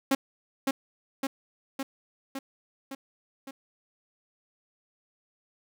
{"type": "tone with echo", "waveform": "sawtooth", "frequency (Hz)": 270.7, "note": "C#4", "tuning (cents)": -41, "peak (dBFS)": -17, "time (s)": [0.11, 0.15], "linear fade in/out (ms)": 5, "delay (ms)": 560, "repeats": 6, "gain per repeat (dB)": -3, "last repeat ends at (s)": 3.51, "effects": []}